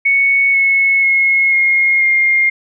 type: tone with pitch steps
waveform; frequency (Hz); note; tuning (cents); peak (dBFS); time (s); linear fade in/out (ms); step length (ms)
sine; 2217 / 2193 / 2169 / 2145 / 2122; C#7 / C#7 / C#7 / C7 / C7; 0 / -19 / -38 / +42 / +24; -9; 0.05-2.5; 10; 490
effects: none